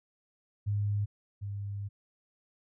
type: tone pair in turn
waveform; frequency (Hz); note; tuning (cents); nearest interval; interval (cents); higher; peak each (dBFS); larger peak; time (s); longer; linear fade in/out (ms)
sine; 102.7 / 100.82; G#2 / G2; -19 / +49; unison; 32; first; -27 / -34; first; 0.66-1.06 / 1.41-1.89; second; 20
effects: none